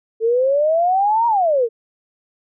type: exponential two-way sweep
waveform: sine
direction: up then down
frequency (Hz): 440 to 954 to 440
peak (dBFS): -13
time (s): 0.2-1.69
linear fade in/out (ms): 50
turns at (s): 1.27
effects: none